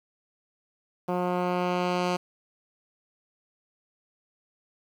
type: tone with low-pass filter sweep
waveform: 10% pulse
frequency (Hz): 179.1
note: F3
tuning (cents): +44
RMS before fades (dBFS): -27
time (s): 1.08-2.17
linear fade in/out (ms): 10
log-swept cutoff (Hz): 1100 to 6300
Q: 0.7
effects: 8-bit